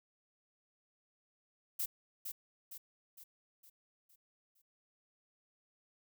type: noise with echo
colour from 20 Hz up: violet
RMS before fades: -36 dBFS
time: 1.79-1.86 s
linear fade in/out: 10 ms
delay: 460 ms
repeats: 6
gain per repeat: -6 dB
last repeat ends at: 4.62 s
effects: none